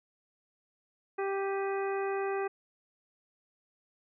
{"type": "harmonic tone with a mistuned harmonic", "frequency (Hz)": 392, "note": "G4", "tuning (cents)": 0, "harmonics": [1, 2, 3, 4, 5, 6], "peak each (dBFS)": [-31, -37, -41, -43, -45, -47], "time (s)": [1.18, 2.48], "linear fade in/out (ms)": 10, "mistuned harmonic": 6, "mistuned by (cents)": 100, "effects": []}